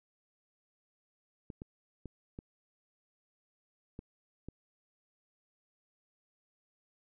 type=clicks; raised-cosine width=3 ms; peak=-30 dBFS; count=6; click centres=1.502 / 1.619 / 2.057 / 2.389 / 3.991 / 4.486 s; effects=none